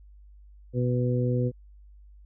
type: harmonic tone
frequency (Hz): 123.9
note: B2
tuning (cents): +6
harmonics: 1 / 2 / 3 / 4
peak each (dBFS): -24 / -30 / -33 / -31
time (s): 0.73-1.52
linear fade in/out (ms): 50
effects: added 50 Hz sine -48 dBFS peak until 2.25 s

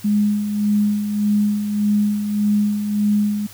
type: tone with tremolo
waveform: sine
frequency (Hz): 207.7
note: G#3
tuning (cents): 0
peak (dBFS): -13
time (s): 0.04-3.47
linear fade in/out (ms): 10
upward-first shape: sine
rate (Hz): 1.7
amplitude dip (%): 55
effects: added 101 Hz sine -45 dBFS peak until 3.53 s + white hiss -42 dBFS RMS until 3.53 s

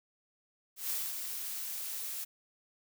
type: noise with ADSR envelope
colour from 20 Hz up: blue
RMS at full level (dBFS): -34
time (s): 0.76-2.25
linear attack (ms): 140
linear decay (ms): 230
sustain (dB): -5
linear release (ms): 17
effects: none

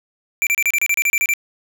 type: tone bursts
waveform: square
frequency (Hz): 2349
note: D7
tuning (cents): 0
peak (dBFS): -15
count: 12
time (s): 0.42-1.337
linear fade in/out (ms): 0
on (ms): 48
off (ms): 31
effects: none

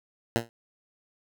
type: tone with exponential decay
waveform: 10% pulse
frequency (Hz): 116.3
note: A#2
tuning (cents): -4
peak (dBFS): -11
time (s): 0.36-0.49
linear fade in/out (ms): 0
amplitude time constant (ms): 27
effects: none

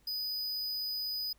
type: tone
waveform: square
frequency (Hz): 4978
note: D#8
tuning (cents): 0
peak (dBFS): -34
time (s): 0.07-1.33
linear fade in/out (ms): 5
effects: added 50 Hz sine -66 dBFS peak until 1.38 s + pink hiss -69 dBFS RMS until 1.38 s

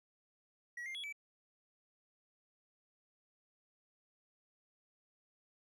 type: tone with pitch steps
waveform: triangle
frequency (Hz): 1921 / 2108 / 3357 / 2306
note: B6 / C7 / G#7 / D7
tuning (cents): -48 / +12 / +18 / -32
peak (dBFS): -40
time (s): 0.77-1.126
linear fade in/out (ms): 5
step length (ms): 89
effects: none

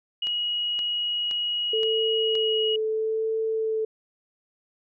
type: tone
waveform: sine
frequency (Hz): 2900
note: F#7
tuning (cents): -35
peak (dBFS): -24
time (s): 0.22-2.76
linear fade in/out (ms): 5
type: click train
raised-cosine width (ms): 0.2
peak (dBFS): -22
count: 5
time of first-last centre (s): 0.27-2.353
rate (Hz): 1.92
type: tone with vibrato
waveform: sine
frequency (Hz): 440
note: A4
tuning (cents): 0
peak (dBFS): -23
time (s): 1.73-3.85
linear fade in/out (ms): 5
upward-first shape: sine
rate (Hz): 0.75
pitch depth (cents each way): 14
effects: none

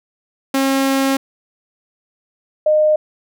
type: tone pair in turn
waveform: sawtooth / sine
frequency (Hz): 270.3 / 612.8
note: C#4 / D#5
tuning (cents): -44 / -27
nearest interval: octave + major second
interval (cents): 1417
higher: second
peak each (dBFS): -10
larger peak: neither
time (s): 0.54-1.17 / 2.66-2.96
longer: first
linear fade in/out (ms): 5
effects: none

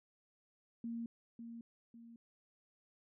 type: tone with echo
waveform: sine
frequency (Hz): 232.1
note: A#3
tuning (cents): -7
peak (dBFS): -39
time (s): 0.84-1.06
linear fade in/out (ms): 2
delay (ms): 550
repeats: 2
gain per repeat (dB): -7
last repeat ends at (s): 2.16
effects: none

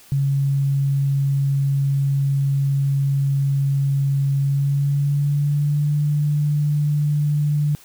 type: tone with pitch glide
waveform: sine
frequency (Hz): 138.59 to 147.68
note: C#3 to D3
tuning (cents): 0 to +10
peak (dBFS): -16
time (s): 0.12-7.75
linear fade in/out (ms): 0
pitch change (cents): +110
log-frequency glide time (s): 4.38-5.94
effects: white hiss -48 dBFS RMS until 7.84 s

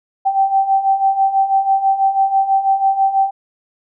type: beating tone pair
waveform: sine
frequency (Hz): 774 / 780.1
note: G5 / G5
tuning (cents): -22 / -9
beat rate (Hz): 6.1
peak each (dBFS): -18 / -13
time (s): 0.25-3.31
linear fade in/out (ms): 20
effects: none

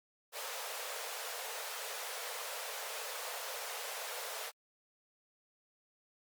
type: high-pass noise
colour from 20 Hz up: pink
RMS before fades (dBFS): -42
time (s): 0.32-4.52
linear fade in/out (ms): 50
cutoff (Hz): 440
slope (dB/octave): 96
effects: Opus 48 kbps

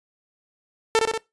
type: tone with echo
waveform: sawtooth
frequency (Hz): 446.9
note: A4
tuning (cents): +27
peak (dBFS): -11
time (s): 0.95-0.99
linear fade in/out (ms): 0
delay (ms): 62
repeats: 3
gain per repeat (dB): -3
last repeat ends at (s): 1.176
effects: noise-tail reverb RT60 0.2 s tail -21 dB re dry + resampled to 22050 Hz

